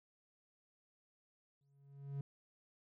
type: tone with exponential growth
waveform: triangle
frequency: 139.7 Hz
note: C#3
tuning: 14 cents sharp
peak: -35 dBFS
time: 1.61-2.21 s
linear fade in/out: 2 ms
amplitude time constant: 130 ms
effects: none